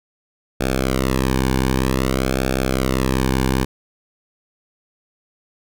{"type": "tone with flanger", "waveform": "sawtooth", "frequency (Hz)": 65.2, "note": "C2", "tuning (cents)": -5, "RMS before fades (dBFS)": -19, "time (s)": [0.6, 3.65], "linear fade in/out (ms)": 10, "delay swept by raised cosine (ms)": [1, 1.54], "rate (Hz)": 0.53, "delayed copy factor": -0.9, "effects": []}